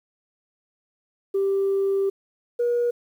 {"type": "tone pair in turn", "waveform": "sine", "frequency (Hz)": [392, 479.8], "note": ["G4", "A#4"], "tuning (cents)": [0, 50], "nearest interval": "minor third", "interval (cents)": 350, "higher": "second", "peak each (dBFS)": -18, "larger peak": "neither", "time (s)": [[1.34, 2.1], [2.59, 2.91]], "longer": "first", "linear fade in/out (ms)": 10, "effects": ["tanh soft clip ceiling -16 dBFS", "9-bit"]}